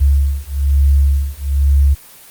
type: beating tone pair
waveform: sine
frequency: 69.3 / 70.4 Hz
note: C#2 / C#2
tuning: 0 / +27 cents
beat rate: 1.1 Hz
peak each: -13 dBFS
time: 0-1.95 s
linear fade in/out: 20 ms
effects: white hiss -40 dBFS RMS until 2.3 s + Opus 24 kbps